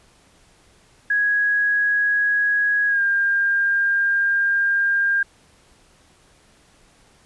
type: tone with pitch glide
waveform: sine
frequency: 1661.2 to 1603.7 Hz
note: G#6 to G6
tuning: 0 to +39 cents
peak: -16 dBFS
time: 1.1-5.23 s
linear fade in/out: 5 ms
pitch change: -61 cents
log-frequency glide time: 2.88-3.01 s
effects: pink hiss -55 dBFS RMS until 7.25 s + resampled to 24000 Hz